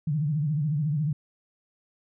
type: tone with vibrato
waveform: sine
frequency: 150 Hz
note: D3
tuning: 37 cents sharp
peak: -23 dBFS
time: 0.07-1.13 s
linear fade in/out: 5 ms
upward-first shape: sine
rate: 14 Hz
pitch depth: 130 cents each way
effects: none